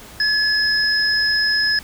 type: tone pair together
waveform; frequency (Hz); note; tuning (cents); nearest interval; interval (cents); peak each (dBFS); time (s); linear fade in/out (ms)
sine; 1706 / 5112; G#6 / D#8; +46 / +46; octave + perfect fifth; 1900; -18; 0.2-1.79; 2
effects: pink hiss -40 dBFS RMS until 1.83 s